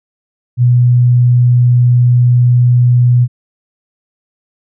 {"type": "tone", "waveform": "sine", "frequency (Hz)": 122.7, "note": "B2", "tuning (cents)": -11, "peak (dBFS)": -5, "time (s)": [0.57, 3.28], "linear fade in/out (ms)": 50, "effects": []}